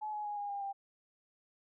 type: tone with pitch steps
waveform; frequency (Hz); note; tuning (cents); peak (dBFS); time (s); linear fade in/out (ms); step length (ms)
sine; 854 / 841.3 / 828.7 / 816.4 / 804.2 / 792.2; G#5 / G#5 / G#5 / G#5 / G5 / G5; +48 / +22 / -4 / -30 / +44 / +18; -36; 0.01-0.73; 20; 120
effects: none